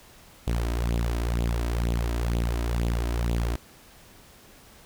sawtooth tone with flanger, 58.2 Hz, A#1, 2 cents flat, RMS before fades -26 dBFS, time 0.47-3.56 s, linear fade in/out 5 ms, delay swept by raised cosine 0.27 to 3.17 ms, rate 2.1 Hz, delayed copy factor +0.65, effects pink hiss -52 dBFS RMS until 4.85 s

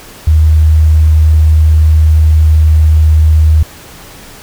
sine tone, 78 Hz, D#2, 5 cents sharp, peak -3 dBFS, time 0.27-3.63 s, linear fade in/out 5 ms, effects pink hiss -33 dBFS RMS until 4.42 s

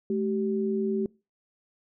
sine tone pair together, 214.2 / 385.5 Hz, A3 / G4, -46 / -29 cents, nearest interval minor seventh, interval 1017 cents, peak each -27 dBFS, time 0.1-1.06 s, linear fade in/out 2 ms, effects noise-tail reverb RT60 0.3 s tail -24 dB re dry

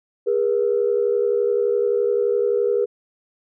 sine tone pair together, 408.5 / 480.2 Hz, G#4 / B4, -29 / -49 cents, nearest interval minor third, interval 280 cents, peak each -19 dBFS, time 0.26-2.86 s, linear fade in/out 20 ms, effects tanh soft clip ceiling -9 dBFS

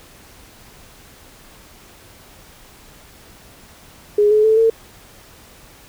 sine tone with pitch steps, 415.3 / 427 / 439 / 451.3 Hz, G#4 / G#4 / A4 / A4, 0 / +48 / -4 / +44 cents, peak -10 dBFS, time 4.18-4.7 s, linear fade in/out 5 ms, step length 130 ms, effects pink hiss -45 dBFS RMS until 5.88 s

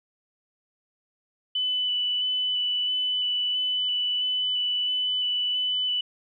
sine tone with vibrato, 2987 Hz, F#7, 16 cents sharp, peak -23 dBFS, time 1.55-6.01 s, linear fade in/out 5 ms, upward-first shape square, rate 1.5 Hz, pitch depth 8 cents each way, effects none

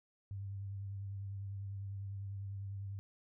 sine tone with vibrato, 98.8 Hz, G2, 14 cents sharp, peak -40 dBFS, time 0.31-2.99 s, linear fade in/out 0 ms, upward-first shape triangle, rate 10 Hz, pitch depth 34 cents each way, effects none

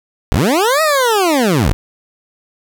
20% pulse linear two-way sweep, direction up then down, 31.58 to 646 to 31.58 Hz, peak -6 dBFS, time 0.32-1.73 s, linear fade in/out 0 ms, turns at 0.82 s, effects none

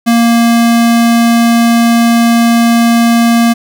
square tone, 233.1 Hz, A#3, in tune, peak -6 dBFS, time 0.06-3.54 s, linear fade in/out 20 ms, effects none

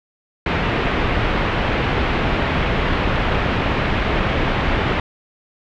pink low-pass noise, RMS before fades -19 dBFS, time 0.46-5 s, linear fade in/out 2 ms, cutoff 3000 Hz, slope 24 dB/octave, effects none

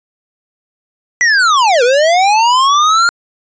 square linear two-way sweep, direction down then up, 1989 to 466.2 to 1417 Hz, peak -8 dBFS, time 1.21-3.09 s, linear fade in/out 0 ms, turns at 1.83 s, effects resampled to 16000 Hz

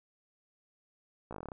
slowing click train, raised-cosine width 1 ms, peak -28 dBFS, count 10, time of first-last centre 1.31-1.518 s, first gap 16 ms, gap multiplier 1.09, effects none

